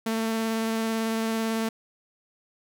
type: tone with vibrato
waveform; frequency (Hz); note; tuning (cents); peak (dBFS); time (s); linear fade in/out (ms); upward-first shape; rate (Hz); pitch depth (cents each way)
sawtooth; 223.9; A3; +30; -21; 0.06-1.69; 5; triangle; 18; 12
effects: none